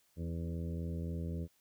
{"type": "harmonic tone with a mistuned harmonic", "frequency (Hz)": 83.6, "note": "E2", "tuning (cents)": 25, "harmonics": [1, 2, 3, 4, 5, 6, 7], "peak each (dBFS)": [-38, -40, -47, -50, -51, -52, -57], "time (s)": [0.16, 1.48], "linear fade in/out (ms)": 50, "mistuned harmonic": 4, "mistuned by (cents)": -24, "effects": ["white hiss -72 dBFS RMS until 1.6 s"]}